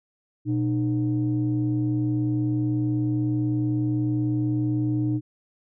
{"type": "tone pair together", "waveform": "sine", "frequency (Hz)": [121.2, 305.1], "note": ["B2", "D#4"], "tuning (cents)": [-32, -34], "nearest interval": "octave + major third", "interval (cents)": 1598, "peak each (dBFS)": -23, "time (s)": [0.45, 5.21], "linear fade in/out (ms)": 50, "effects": ["tanh soft clip ceiling -15 dBFS"]}